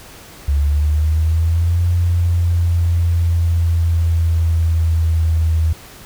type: linear two-way sweep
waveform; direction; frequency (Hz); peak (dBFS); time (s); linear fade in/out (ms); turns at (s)
sine; up then down; 70.1 to 87.31 to 80.3; -12; 0.48-5.73; 5; 1.85
effects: pink hiss -39 dBFS RMS until 6.05 s